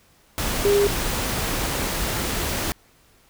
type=tone in noise; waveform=sine; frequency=404.8 Hz; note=G#4; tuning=44 cents flat; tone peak=-15 dBFS; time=0.65-0.87 s; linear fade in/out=0 ms; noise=pink; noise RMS=-25 dBFS; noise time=0.38-2.72 s; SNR=+7 dB; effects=pink hiss -57 dBFS RMS until 3.29 s